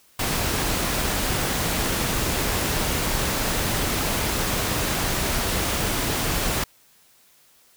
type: noise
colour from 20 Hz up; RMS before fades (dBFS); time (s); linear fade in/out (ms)
pink; -24; 0.19-6.64; 5
effects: white hiss -57 dBFS RMS until 7.76 s